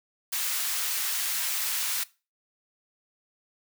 white high-pass noise, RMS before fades -29 dBFS, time 0.32-2.04 s, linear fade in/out 10 ms, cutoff 1200 Hz, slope 12 dB/octave, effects noise-tail reverb RT60 0.3 s tail -20 dB re dry

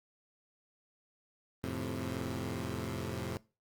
15% pulse chord, F major, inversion none, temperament equal, 87.31 / 110 / 130.81 Hz, F2 / A2 / C3, 0 / 0 / 0 cents, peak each -34 dBFS, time 1.64-3.37 s, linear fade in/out 0 ms, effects noise-tail reverb RT60 0.3 s tail -21 dB re dry + Opus 32 kbps

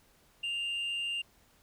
sine tone with frequency modulation, 2794 Hz, F7, in tune, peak -29 dBFS, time 0.43-1.22 s, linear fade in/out 10 ms, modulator 172 Hz, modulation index 0.22, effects tanh soft clip ceiling -31 dBFS + pink hiss -65 dBFS RMS until 1.62 s

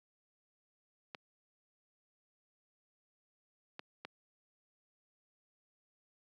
clicks, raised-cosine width 0.3 ms, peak -27 dBFS, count 3, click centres 1.148 / 3.794 / 4.05 s, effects high-pass 200 Hz 12 dB/octave

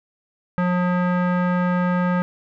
square tone with low-pass filter, 179.1 Hz, F3, 44 cents sharp, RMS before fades -20 dBFS, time 0.58-2.22 s, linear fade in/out 0 ms, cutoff 1500 Hz, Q 2.2, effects none

